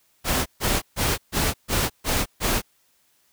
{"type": "noise bursts", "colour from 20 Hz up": "pink", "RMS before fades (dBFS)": -22, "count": 7, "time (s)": [0.24, 2.62], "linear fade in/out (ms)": 50, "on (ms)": 220, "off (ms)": 140, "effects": ["white hiss -64 dBFS RMS until 3.32 s"]}